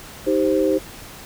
sine chord, C minor, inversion first, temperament just, 314 / 392.4 / 523.3 Hz, Eb4 / G4 / C5, +16 / +2 / 0 cents, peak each -20 dBFS, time 0.26-0.79 s, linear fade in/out 20 ms, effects pink hiss -39 dBFS RMS until 1.25 s

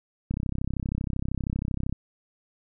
click train, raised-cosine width 5 ms, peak -16 dBFS, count 54, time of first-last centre 0.31-1.926 s, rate 32.8 Hz, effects none

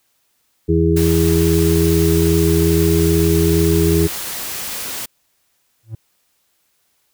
harmonic tone, 82.41 Hz, E2, in tune, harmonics 1 / 2 / 4 / 5, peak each -17 / -17 / -17 / -17 dBFS, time 0.68-4.08 s, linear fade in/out 20 ms
white noise, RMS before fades -26 dBFS, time 0.96-5.06 s, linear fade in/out 10 ms
triangle tone with exponential growth, 111.3 Hz, A2, 20 cents sharp, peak -19 dBFS, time 5.83-5.95 s, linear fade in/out 5 ms, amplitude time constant 25 ms
effects white hiss -64 dBFS RMS until 7.13 s

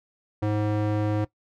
square tone with band-pass filter, 105.6 Hz, G#2, 29 cents sharp, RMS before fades -25 dBFS, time 0.42-1.25 s, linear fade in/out 10 ms, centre 390 Hz, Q 0.66, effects noise-tail reverb RT60 0.1 s tail -18 dB re dry

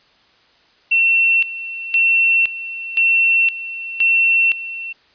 sine tone with tremolo, 2706 Hz, E7, 45 cents sharp, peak -11 dBFS, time 0.91-4.93 s, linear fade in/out 10 ms, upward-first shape square, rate 0.97 Hz, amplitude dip 80%, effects white hiss -54 dBFS RMS until 5.14 s + resampled to 11025 Hz

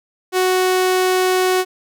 sawtooth tone, 370 Hz, F#4, in tune, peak -10 dBFS, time 0.32-1.65 s, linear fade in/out 50 ms, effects none

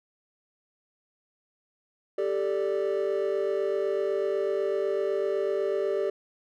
triangle chord, G suspended second, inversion none, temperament equal, 392 / 440 / 587.3 Hz, G4 / A4 / D5, 0 / 0 / 0 cents, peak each -25 / -28 / -28 dBFS, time 2.18-6.1 s, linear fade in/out 5 ms, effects tanh soft clip ceiling -16 dBFS

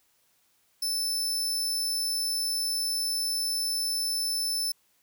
sawtooth tone, 5280 Hz, E8, 2 cents sharp, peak -24 dBFS, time 0.82-4.72 s, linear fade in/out 5 ms, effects white hiss -68 dBFS RMS until 5.02 s

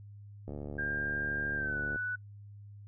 click train, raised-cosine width 2 ms, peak -28 dBFS, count 109, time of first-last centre 0.48-1.959 s, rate 73 Hz
sine tone with pitch glide, 1600 to 1484.3 Hz, G6 to F#6, +35 to +5 cents, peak -32 dBFS, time 0.78-2.16 s, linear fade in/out 10 ms, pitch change -130 cents, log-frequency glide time 1.55-1.78 s
effects noise-tail reverb RT60 0.1 s tail -26 dB re dry + added 102 Hz sine -47 dBFS peak until 2.87 s

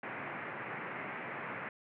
white band-pass noise, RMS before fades -42 dBFS, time 0.03-1.69 s, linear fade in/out 2 ms, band 110 to 2300 Hz, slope 48 dB/octave, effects none

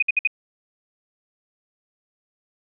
sine tone bursts, 2489 Hz, D#7, in tune, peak -15 dBFS, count 4, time 0-0.274 s, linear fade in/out 5 ms, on 25 ms, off 58 ms, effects none

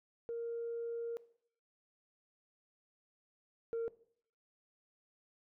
sine tone pair in turn, 466.2 / 460 Hz, A#4 / A#4, 0 / -23 cents, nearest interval unison, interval 23 cents, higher first, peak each -36 / -32 dBFS, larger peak second, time 0.29-1.17 / 3.73-3.88 s, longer first, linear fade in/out 0 ms, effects noise-tail reverb RT60 0.6 s tail -19 dB re dry + tanh soft clip ceiling -33 dBFS

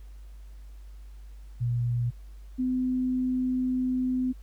sine tone pair in turn, 120.2 / 254.7 Hz, B2 / C4, -46 / -46 cents, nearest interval octave + minor second, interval 1300 cents, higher second, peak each -24 dBFS, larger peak neither, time 1.6-2.11 / 2.58-4.33 s, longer second, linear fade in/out 20 ms, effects added 50 Hz sine -42 dBFS peak until 4.42 s + pink hiss -64 dBFS RMS until 4.42 s

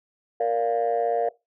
sine chord, Bb major, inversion none, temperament just, 466.2 / 582.7 / 699.2 Hz, Bb4 / D5 / F5, 0 / -14 / +2 cents, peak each -23 / -26 / -23 dBFS, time 0.4-1.29 s, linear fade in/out 5 ms, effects noise-tail reverb RT60 0.2 s tail -20 dB re dry + tanh soft clip ceiling -15 dBFS

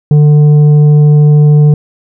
sine tone with tanh clipping, 148.9 Hz, D3, 24 cents sharp, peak -3 dBFS, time 0.11-1.74 s, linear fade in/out 2 ms, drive 6 dB, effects none

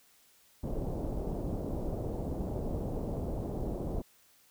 pink low-pass noise, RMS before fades -35 dBFS, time 0.63-4.02 s, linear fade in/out 10 ms, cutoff 660 Hz, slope 24 dB/octave, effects white hiss -64 dBFS RMS until 4.5 s

